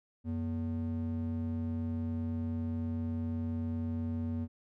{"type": "ring-modulated tone", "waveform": "triangle", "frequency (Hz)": 164.81, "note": "E3", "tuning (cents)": 0, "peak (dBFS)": -27, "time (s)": [0.24, 4.48], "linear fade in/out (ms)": 50, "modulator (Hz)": 73.9, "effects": []}